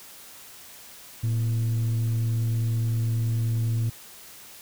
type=tone with frequency modulation; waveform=sine; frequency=113.7 Hz; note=A#2; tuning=43 cents flat; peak=-20 dBFS; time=1.23-3.9 s; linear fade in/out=10 ms; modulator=138 Hz; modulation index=0.24; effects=tanh soft clip ceiling -20 dBFS + white hiss -46 dBFS RMS until 4.61 s

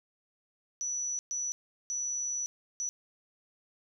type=tone bursts at uneven times; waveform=sine; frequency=5920 Hz; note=F#8; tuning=in tune; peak=-31 dBFS; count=4; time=0.81-1.19 / 1.31-1.52 / 1.9-2.46 / 2.8-2.89 s; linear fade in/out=0 ms; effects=none

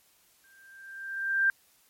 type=tone with exponential growth; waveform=sine; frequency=1581 Hz; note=G6; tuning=14 cents sharp; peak=-19 dBFS; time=0.44-1.5 s; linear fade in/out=1 ms; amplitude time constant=230 ms; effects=white hiss -64 dBFS RMS until 1.89 s + MP3 64 kbps

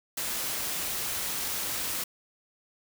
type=noise; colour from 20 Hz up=white; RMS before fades=-32 dBFS; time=0.17-2.04 s; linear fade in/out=5 ms; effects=none

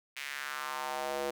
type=tone with high-pass filter sweep; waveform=square; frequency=69.9 Hz; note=C#2; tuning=15 cents sharp; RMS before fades=-37 dBFS; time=0.16-1.31 s; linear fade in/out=10 ms; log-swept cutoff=2300 to 460 Hz; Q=2.4; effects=none

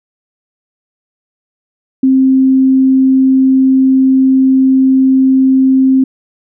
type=tone; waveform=sine; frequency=263.8 Hz; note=C4; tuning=14 cents sharp; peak=-5 dBFS; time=2.03-6.04 s; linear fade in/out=5 ms; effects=none

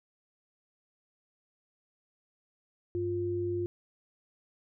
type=tone pair together; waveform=sine; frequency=99.1 / 350.7 Hz; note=G2 / F4; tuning=+19 / +7 cents; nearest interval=octave + minor seventh; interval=2188 cents; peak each=-36 / -30 dBFS; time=2.95-3.66 s; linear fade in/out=0 ms; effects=none

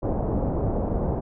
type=low-pass noise; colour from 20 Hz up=pink; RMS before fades=-25 dBFS; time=0.02-1.21 s; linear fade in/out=20 ms; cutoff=770 Hz; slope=24 dB/octave; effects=none

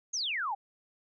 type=exponential sweep; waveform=sine; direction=down; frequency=6750 to 754 Hz; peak=-30 dBFS; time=0.13-0.55 s; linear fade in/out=10 ms; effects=none

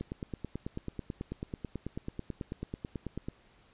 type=click train; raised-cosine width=3 ms; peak=-23 dBFS; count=31; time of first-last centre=0.01-3.285 s; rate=9.16 Hz; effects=pink hiss -63 dBFS RMS until 3.73 s + resampled to 8000 Hz

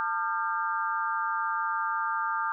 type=tone cluster; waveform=sine; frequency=897 / 1202 / 1383 / 1586 Hz; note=A5 / D6 / F6 / G6; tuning=+33 / +40 / -17 / +20 cents; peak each=-32 / -30 / -33 / -35 dBFS; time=0-2.52 s; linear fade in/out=0 ms; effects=none

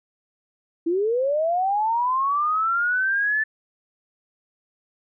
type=linear sweep; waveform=sine; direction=up; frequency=320.9 to 1763 Hz; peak=-19 dBFS; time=0.86-3.44 s; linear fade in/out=10 ms; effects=none

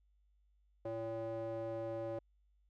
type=tone with band-pass filter; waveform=square; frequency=113.2 Hz; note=A2; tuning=50 cents sharp; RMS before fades=-41 dBFS; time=0.85-2.19 s; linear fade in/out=5 ms; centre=510 Hz; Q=3.8; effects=added 50 Hz sine -69 dBFS peak until 2.69 s

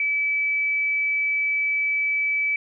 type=tone; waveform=sine; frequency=2300 Hz; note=D7; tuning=37 cents flat; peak=-20 dBFS; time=0-2.56 s; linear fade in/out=2 ms; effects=none

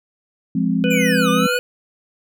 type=chord; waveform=sine; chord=F minor; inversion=none; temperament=equal; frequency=174.61 / 207.7 / 261.6 Hz; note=F3 / Ab3 / C4; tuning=0 / 0 / 0 cents; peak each=-20 dBFS; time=0.55-1.47 s; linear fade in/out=5 ms
type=harmonic tone; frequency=495.4 Hz; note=B4; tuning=5 cents sharp; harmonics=1 / 3 / 5 / 6; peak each=-20 / -28 / -27 / -29 dBFS; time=0.84-1.59 s; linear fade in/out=0 ms
type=linear two-way sweep; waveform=square; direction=down then up; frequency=2489 to 1174.7 to 1483 Hz; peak=-21 dBFS; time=0.9-1.59 s; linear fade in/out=10 ms; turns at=1.29 s
effects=none

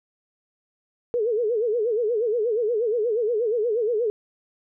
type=tone with vibrato; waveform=sine; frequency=452.1 Hz; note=A4; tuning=47 cents sharp; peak=-20 dBFS; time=1.14-4.1 s; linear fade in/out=0 ms; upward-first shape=sine; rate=8.4 Hz; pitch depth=150 cents each way; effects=none

